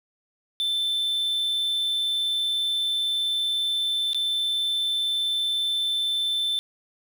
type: tone with dropouts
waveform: triangle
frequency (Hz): 3539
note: A7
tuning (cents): +9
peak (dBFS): -21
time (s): 0.6-6.59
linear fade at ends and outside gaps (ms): 0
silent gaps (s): 4.132-4.146
effects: 8-bit